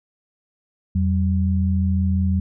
sine tone pair together, 84.86 / 190.5 Hz, F2 / G3, -49 / -49 cents, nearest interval octave + major second, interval 1400 cents, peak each -18 / -21 dBFS, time 0.95-2.4 s, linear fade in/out 5 ms, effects none

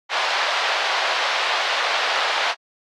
pink band-pass noise, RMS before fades -22 dBFS, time 0.09-2.55 s, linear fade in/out 50 ms, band 670 to 4400 Hz, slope 24 dB/octave, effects AAC 64 kbps

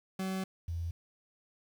40% pulse / sine tone pair in turn, 189.3 / 84.32 Hz, F#3 / E2, +40 / +40 cents, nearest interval octave + major second, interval 1400 cents, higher first, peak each -32 / -33 dBFS, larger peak first, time 0.19-0.44 / 0.68-0.91 s, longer first, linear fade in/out 5 ms, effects 10-bit

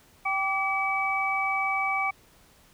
sine tone cluster, 778 / 1160 / 2287 Hz, G5 / D6 / D7, -13 / -22 / -47 cents, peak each -29 / -30 / -27 dBFS, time 0.25-2.11 s, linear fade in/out 10 ms, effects pink hiss -58 dBFS RMS until 2.73 s

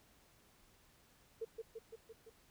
sine tone with echo, 450.9 Hz, A4, 42 cents sharp, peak -38 dBFS, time 1.41-1.45 s, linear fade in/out 10 ms, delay 170 ms, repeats 5, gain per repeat -3 dB, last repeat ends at 2.3 s, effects pink hiss -68 dBFS RMS until 2.5 s

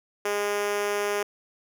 5% pulse tone with high-pass filter, 205 Hz, G#3, 22 cents flat, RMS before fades -27 dBFS, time 0.25-1.23 s, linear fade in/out 5 ms, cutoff 410 Hz, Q 3.3, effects none

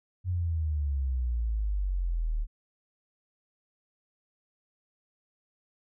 sine exponential sweep, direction down, 92.5 to 36.94 Hz, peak -26 dBFS, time 0.24-2.47 s, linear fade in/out 50 ms, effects none

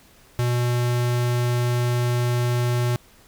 square tone, 121.7 Hz, B2, 25 cents flat, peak -20 dBFS, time 0.39-2.96 s, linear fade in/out 0 ms, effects pink hiss -53 dBFS RMS until 3.27 s

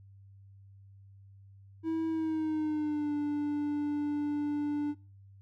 triangle tone with pitch glide, 323.7 to 293.4 Hz, E4 to D4, -31 to -2 cents, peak -27 dBFS, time 1.83-4.95 s, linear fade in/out 50 ms, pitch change -171 cents, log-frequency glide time 2.08-3.14 s, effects noise-tail reverb RT60 0.4 s tail -26 dB re dry + added 98 Hz sine -52 dBFS peak until 5.41 s

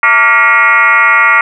sine tone with frequency modulation, 1661.2 Hz, G#6, in tune, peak -4 dBFS, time 0.03-1.41 s, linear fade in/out 2 ms, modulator 253 Hz, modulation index 2.5, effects none

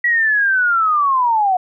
sine linear sweep, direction down, 1941 to 717 Hz, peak -12 dBFS, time 0.04-1.57 s, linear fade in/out 5 ms, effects none

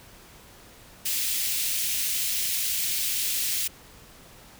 white high-pass noise, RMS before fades -27 dBFS, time 1.05-3.68 s, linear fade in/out 10 ms, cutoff 2200 Hz, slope 24 dB/octave, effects pink hiss -50 dBFS RMS until 4.59 s

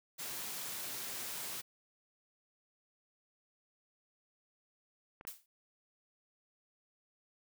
white high-pass noise, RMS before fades -42 dBFS, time 0.18-1.62 s, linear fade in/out 20 ms, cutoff 100 Hz, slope 48 dB/octave
clicks, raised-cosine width 0.5 ms, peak -35 dBFS, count 2, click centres 5.211 / 5.251 s
blue noise with exponential decay, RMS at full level -40 dBFS, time 5.27-5.46 s, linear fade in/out 2 ms, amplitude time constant 41 ms
effects none

